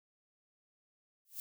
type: noise with exponential growth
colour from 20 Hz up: violet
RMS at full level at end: -38 dBFS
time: 1.25-1.4 s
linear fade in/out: 1 ms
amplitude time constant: 32 ms
effects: none